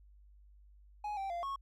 triangle tone with pitch steps, 836 / 780 / 691 / 1098 Hz, G#5 / G5 / F5 / C#6, +11 / -9 / -19 / -17 cents, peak -34 dBFS, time 1.04-1.56 s, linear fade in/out 5 ms, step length 130 ms, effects added 50 Hz sine -57 dBFS peak until 1.61 s

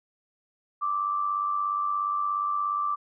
sine tone with amplitude modulation, 1172 Hz, D6, 4 cents flat, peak -22 dBFS, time 0.81-2.96 s, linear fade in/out 20 ms, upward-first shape sine, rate 97 Hz, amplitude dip 55%, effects none

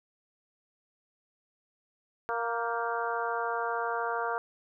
harmonic tone with a mistuned harmonic, 233.1 Hz, A#3, in tune, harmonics 2 / 3 / 4 / 5 / 6 / 7, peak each -35 / -35 / -35 / -36 / -36 / -41 dBFS, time 2.29-4.38 s, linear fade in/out 0 ms, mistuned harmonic 7, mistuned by -61 cents, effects none

